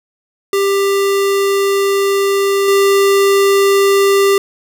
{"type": "tone with level steps", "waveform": "square", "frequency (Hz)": 395.7, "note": "G4", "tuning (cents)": 16, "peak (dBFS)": [-12, -9], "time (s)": [0.53, 4.38], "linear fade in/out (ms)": 2, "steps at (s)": 2.68, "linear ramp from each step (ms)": 2, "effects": []}